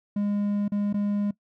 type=tone with dropouts; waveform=triangle; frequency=204.5 Hz; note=G#3; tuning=26 cents flat; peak=-21 dBFS; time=0.16-1.31 s; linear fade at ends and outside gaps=5 ms; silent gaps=0.681-0.719 / 0.929-0.941 s; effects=noise-tail reverb RT60 0.1 s tail -20 dB re dry